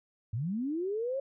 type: linear sweep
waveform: sine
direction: up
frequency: 98.6 to 556 Hz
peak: -30 dBFS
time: 0.33-1.2 s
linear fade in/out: 5 ms
effects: none